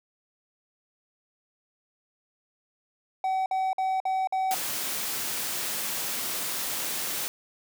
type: tone bursts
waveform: triangle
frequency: 759 Hz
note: F#5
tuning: 44 cents sharp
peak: -22 dBFS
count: 5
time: 3.24-4.544 s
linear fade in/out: 2 ms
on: 220 ms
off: 51 ms
type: high-pass noise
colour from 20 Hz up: white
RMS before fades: -31 dBFS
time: 4.51-7.28 s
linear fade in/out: 0 ms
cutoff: 140 Hz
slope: 12 dB/octave
effects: none